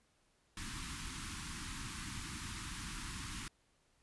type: band-stop noise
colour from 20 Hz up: pink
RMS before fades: -44 dBFS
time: 0.57-3.48 s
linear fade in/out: 2 ms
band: 320 to 970 Hz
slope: 48 dB/octave
effects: pink hiss -74 dBFS RMS until 4.02 s + resampled to 24000 Hz